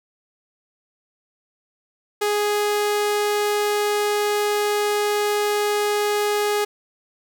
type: tone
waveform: sawtooth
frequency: 415.3 Hz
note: G#4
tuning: in tune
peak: -15 dBFS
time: 2.21-6.65 s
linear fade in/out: 10 ms
effects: none